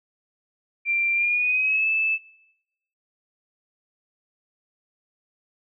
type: tone with pitch glide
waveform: sine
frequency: 2366 to 2625 Hz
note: D7 to E7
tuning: +12 to -8 cents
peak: -19 dBFS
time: 0.85-2.19 s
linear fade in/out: 50 ms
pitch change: +180 cents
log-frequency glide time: 1.13-1.89 s
effects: noise-tail reverb RT60 0.9 s tail -22 dB re dry